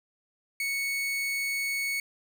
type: tone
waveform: 40% pulse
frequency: 2217 Hz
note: C#7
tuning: in tune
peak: -27 dBFS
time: 0.6-2 s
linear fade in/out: 2 ms
effects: none